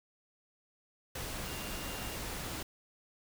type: tone in noise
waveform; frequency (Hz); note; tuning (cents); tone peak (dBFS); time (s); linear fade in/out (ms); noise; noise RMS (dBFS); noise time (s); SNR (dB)
sine; 2794; F7; 0; -49; 1.45-2.16; 5; pink; -40; 1.15-2.63; -12
effects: none